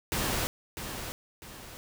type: noise with echo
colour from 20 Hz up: pink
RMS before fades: -30 dBFS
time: 0.12-0.47 s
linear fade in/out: 0 ms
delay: 650 ms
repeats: 2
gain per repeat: -8 dB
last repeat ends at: 1.77 s
effects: none